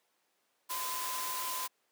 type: tone in noise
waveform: sine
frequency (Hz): 1021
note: C6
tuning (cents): -43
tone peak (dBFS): -38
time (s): 0.69-1.68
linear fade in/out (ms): 20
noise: white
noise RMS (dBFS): -38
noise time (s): 0.69-1.68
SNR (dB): -3
effects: pink hiss -75 dBFS RMS until 1.91 s + high-pass 400 Hz 12 dB/octave